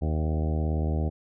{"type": "harmonic tone with a mistuned harmonic", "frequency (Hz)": 77.78, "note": "D#2", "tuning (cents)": 0, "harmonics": [1, 2, 3, 4, 5, 6, 7, 8, 9, 10], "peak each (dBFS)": [-25, -31, -35, -37, -39, -41, -42, -43, -44, -45], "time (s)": [0.01, 1.1], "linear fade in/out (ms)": 20, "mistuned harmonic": 8, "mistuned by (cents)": 20, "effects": []}